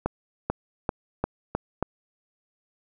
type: accelerating click train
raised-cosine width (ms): 1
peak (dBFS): -10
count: 6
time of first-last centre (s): 0.06-1.826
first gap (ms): 440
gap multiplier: 0.89
effects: none